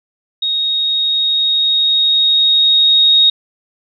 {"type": "tone with level ramp", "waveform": "sine", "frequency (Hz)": 3748, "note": "A#7", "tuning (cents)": 9, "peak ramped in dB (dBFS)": [-14, -6], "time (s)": [0.42, 3.3], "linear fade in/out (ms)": 5, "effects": []}